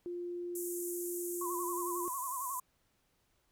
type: tone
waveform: sine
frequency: 350.7 Hz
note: F4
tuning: 7 cents sharp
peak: -37 dBFS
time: 0.06-2.08 s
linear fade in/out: 0 ms
type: band-pass noise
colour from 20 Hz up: white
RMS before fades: -43 dBFS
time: 0.55-2.6 s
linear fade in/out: 5 ms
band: 6800 to 14000 Hz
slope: 48 dB/octave
type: tone with vibrato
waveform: sine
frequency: 1046.5 Hz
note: C6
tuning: in tune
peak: -37 dBFS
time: 1.41-2.6 s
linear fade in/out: 5 ms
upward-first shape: sine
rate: 11 Hz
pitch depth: 110 cents each way
effects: pink hiss -75 dBFS RMS until 3.51 s